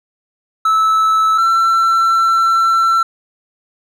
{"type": "tone pair in turn", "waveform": "triangle", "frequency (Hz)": [1307, 1344.5], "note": ["E6", "E6"], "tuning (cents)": [-15, 34], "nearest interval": "unison", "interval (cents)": 49, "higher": "second", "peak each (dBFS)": -8, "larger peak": "neither", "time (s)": [[0.65, 1.38], [1.38, 3.03]], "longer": "second", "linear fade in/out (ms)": 5, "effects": []}